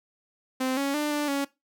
sawtooth tone with pitch steps, 259.4 / 278 / 297.8 / 294.6 / 279.4 Hz, C4 / C#4 / D4 / D4 / C#4, -15 / +5 / +24 / +6 / +14 cents, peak -21 dBFS, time 0.6-1.45 s, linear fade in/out 10 ms, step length 170 ms, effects noise-tail reverb RT60 0.2 s tail -19 dB re dry

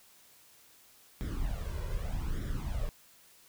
brown noise with flanger, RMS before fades -34 dBFS, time 1.21-2.89 s, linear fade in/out 0 ms, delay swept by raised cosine 0.55 to 2.05 ms, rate 0.82 Hz, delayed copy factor +0.75, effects white hiss -60 dBFS RMS until 3.48 s

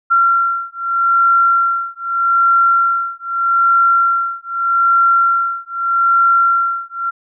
sine beating tone pair, 1369 / 1369.81 Hz, F6 / F6, -35 / -34 cents, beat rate 0.81 Hz, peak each -14 dBFS, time 0.1-7.11 s, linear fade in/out 20 ms, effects none

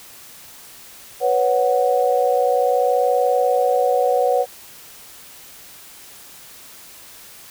sine chord, B suspended second, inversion none, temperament equal, 493.9 / 554.4 / 740 Hz, B4 / C#5 / F#5, 0 / 0 / 0 cents, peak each -18 / -20 / -19 dBFS, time 1.2-4.46 s, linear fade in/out 50 ms, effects white hiss -42 dBFS RMS until 7.5 s

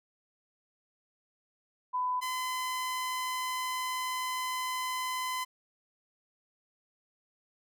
sine / sawtooth tone pair in turn, 1001 / 1019.1 Hz, B5 / C6, +23 / -46 cents, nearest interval unison, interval 31 cents, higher second, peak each -28 dBFS, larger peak neither, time 1.93-2.21 / 2.21-5.45 s, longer second, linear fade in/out 20 ms, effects none

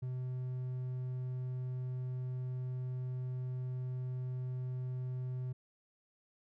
triangle tone, 127.2 Hz, C3, 48 cents flat, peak -34 dBFS, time 0.02-5.53 s, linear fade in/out 10 ms, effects none

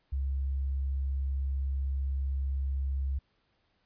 sine tone, 67.8 Hz, C#2, 38 cents flat, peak -28 dBFS, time 0.12-3.19 s, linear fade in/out 10 ms, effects pink hiss -73 dBFS RMS until 3.85 s + resampled to 11025 Hz

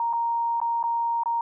sine tone with dropouts, 932.3 Hz, A#5, in tune, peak -22 dBFS, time 0-1.41 s, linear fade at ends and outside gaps 2 ms, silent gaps 0.13-0.134 / 0.602-0.615 / 0.829-0.838 / 1.235-1.258 s, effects none

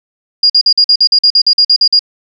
sine tone bursts, 4843 Hz, D#8, 48 cents flat, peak -4 dBFS, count 14, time 0.43-1.993 s, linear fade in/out 5 ms, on 68 ms, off 47 ms, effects none

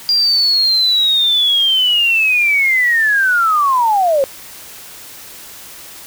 sine linear sweep, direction down, 4804 to 523.3 Hz, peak -10 dBFS, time 0.09-4.24 s, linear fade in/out 0 ms, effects white hiss -35 dBFS RMS until 6.06 s

